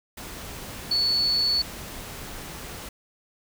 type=tone in noise; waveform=sine; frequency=4435 Hz; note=C#8; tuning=in tune; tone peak=-20 dBFS; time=0.91-1.62 s; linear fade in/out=5 ms; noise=pink; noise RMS=-38 dBFS; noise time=0.17-2.89 s; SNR=+15 dB; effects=none